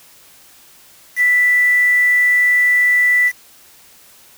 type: tone with quantisation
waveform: sine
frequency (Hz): 1975.5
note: B6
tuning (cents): 0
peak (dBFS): -10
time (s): 1.16-3.32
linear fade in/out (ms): 50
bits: 5
effects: white hiss -46 dBFS RMS until 4.37 s

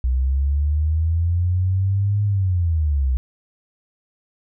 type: linear two-way sweep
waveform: sine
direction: up then down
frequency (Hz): 61.74 to 103.83 to 61.74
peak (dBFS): -16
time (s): 0.04-3.17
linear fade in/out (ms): 0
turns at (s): 2.24
effects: none

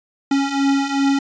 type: beating tone pair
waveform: square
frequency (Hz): 274.4 / 277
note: C#4 / C#4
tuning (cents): -17 / -1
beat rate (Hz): 2.6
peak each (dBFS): -22 / -18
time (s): 0.31-1.19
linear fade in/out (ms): 5
effects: resampled to 16000 Hz

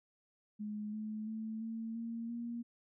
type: tone with pitch steps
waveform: sine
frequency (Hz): 210.5 / 215.3 / 220.2 / 225.2 / 230.3 / 235.6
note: G#3 / A3 / A3 / A3 / A#3 / A#3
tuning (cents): +24 / -37 / +2 / +40 / -21 / +19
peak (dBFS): -38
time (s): 0.59-2.63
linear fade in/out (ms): 20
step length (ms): 340
effects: none

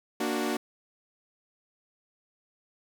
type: chord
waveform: sawtooth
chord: Bb augmented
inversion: none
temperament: equal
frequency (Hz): 233.1 / 293.7 / 370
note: Bb3 / D4 / F#4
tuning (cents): 0 / 0 / 0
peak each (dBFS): -28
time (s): 0.2-0.57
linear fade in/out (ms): 5
effects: none

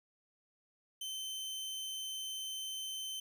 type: tone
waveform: sawtooth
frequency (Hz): 3083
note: G7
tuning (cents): -29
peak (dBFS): -36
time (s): 1.01-3.2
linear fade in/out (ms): 5
effects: none

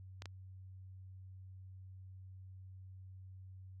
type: clicks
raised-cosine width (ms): 0.2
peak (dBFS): -29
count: 2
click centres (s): 0.221 / 0.257
effects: added 94 Hz sine -50 dBFS peak until 3.8 s

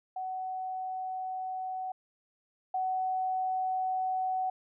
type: tone pair in turn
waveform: sine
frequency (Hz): 749 / 749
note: F#5 / F#5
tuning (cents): +21 / +21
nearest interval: unison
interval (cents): 0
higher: neither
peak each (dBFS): -33 / -28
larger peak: second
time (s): 0.16-1.92 / 2.74-4.5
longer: neither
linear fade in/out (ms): 5
effects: none

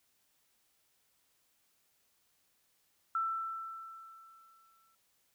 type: tone with exponential decay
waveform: sine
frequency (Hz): 1333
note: E6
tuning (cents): +19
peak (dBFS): -29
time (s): 3.15-4.95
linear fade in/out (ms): 2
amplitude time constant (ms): 390
effects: white hiss -74 dBFS RMS until 5.34 s

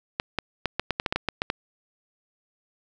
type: clicks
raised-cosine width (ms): 0.3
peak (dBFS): -8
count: 12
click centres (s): 0.199 / 0.387 / 0.657 / 0.796 / 0.907 / 0.999 / 1.062 / 1.125 / 1.16 / 1.287 / 1.419 / 1.501
effects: none

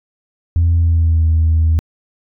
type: tone with pitch glide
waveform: sine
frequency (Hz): 84.3 to 80.49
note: E2 to E2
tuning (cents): +39 to -41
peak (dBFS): -8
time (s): 0.56-1.79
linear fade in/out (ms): 0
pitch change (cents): -80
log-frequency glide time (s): 0.75-1.26
effects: tanh soft clip ceiling -7 dBFS

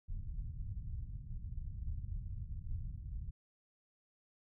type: low-pass noise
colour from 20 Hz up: pink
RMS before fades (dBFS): -42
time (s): 0.08-3.31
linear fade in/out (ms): 10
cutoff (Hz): 120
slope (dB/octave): 24
effects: none

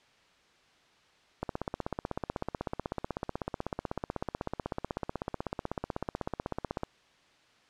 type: click train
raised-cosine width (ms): 1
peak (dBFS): -18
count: 88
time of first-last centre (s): 1.43-6.834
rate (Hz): 16.1
effects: white hiss -63 dBFS RMS until 7.69 s + low-pass 4000 Hz 12 dB/octave

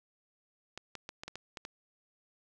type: clicks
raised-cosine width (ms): 0.2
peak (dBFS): -24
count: 8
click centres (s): 0.776 / 0.953 / 1.091 / 1.235 / 1.28 / 1.356 / 1.572 / 1.651
effects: none

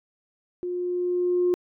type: tone with level ramp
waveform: sine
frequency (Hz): 356.8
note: F4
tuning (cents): +37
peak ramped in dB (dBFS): -27 to -17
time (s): 0.63-1.54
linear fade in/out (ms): 0
effects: tanh soft clip ceiling -14 dBFS

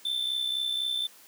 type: tone with amplitude modulation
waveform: triangle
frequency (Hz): 3537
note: A7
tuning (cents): +8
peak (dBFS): -23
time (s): 0.05-1.07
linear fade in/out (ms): 5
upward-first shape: sine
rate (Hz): 64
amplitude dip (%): 60
effects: white hiss -54 dBFS RMS until 1.27 s + high-pass 200 Hz 12 dB/octave

